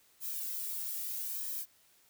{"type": "noise with flanger", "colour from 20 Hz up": "violet", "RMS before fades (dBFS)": -38, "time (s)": [0.2, 1.66], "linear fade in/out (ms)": 50, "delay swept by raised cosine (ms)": [1.4, 2.02], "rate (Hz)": 0.79, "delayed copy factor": -0.65, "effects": ["white hiss -66 dBFS RMS until 2.09 s"]}